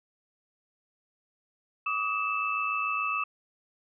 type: tone cluster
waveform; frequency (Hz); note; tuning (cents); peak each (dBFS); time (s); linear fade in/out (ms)
sine; 1149 / 1256 / 2637; D6 / D#6 / E7; -38 / +16 / 0; -32 / -32 / -30; 1.86-3.24; 5
effects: none